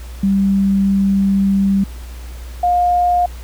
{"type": "tone pair in turn", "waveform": "sine", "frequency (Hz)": [196, 710.1], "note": ["G3", "F5"], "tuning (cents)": [0, 29], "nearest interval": "octave + minor seventh", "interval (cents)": 2229, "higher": "second", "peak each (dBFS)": -11, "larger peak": "neither", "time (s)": [[0.23, 1.84], [2.63, 3.26]], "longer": "first", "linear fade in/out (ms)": 5, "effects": ["added 60 Hz sine -28 dBFS peak until 3.43 s", "pink hiss -41 dBFS RMS until 3.43 s"]}